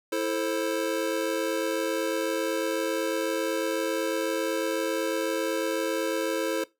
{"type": "chord", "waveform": "square", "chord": "A minor", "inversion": "second", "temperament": "just", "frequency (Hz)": [330, 440, 528], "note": ["E4", "A4", "C5"], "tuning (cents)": [2, 0, 16], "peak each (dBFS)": -31, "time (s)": [0.12, 6.64], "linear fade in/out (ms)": 5, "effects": ["noise-tail reverb RT60 0.2 s tail -19 dB re dry"]}